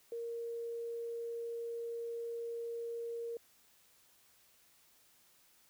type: tone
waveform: sine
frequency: 466.2 Hz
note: A#4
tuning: in tune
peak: -38 dBFS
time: 0.12-3.37 s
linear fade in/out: 2 ms
effects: white hiss -67 dBFS RMS until 5.69 s